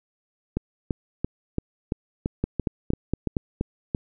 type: two click trains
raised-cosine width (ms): 3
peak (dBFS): -10 / -11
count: 5 / 11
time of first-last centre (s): 2.44-3.368 / 0.57-3.948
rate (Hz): 4.31 / 2.96
effects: none